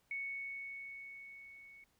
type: tone with level ramp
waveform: sine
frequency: 2217 Hz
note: C#7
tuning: in tune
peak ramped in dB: -37 to -55 dBFS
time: 0.11-1.84 s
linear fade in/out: 2 ms
effects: pink hiss -75 dBFS RMS until 1.99 s